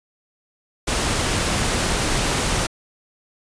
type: noise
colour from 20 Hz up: pink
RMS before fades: -21 dBFS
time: 0.87-2.67 s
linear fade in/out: 10 ms
effects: resampled to 22050 Hz